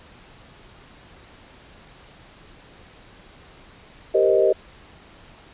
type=chord; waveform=sine; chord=C minor seventh; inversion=second; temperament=equal; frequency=392 / 466.2 / 523.3 / 622.3 Hz; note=G4 / Bb4 / C5 / Eb5; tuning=0 / 0 / 0 / 0 cents; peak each=-19 / -21 / -22 / -19 dBFS; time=4.14-4.53 s; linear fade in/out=10 ms; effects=pink hiss -48 dBFS RMS until 5.53 s + resampled to 8000 Hz